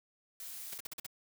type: noise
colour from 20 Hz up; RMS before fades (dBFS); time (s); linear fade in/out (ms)
blue; -45; 0.4-0.78; 2
type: noise bursts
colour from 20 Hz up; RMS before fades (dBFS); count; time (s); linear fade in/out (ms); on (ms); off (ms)
white; -42; 6; 0.72-1.065; 5; 20; 45
effects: none